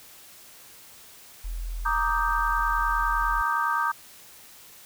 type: tone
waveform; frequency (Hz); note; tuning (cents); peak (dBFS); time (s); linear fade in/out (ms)
sine; 42; E1; +33; -29; 1.44-3.42; 10
type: chord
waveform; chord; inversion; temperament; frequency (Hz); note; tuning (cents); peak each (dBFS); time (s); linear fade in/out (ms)
sine; Eb major seventh; second; equal; 932.3 / 1174.7 / 1244.5 / 1568; Bb5 / D6 / Eb6 / G6; 0 / 0 / 0 / 0; -28; 1.85-3.92; 10
effects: white hiss -49 dBFS RMS until 4.85 s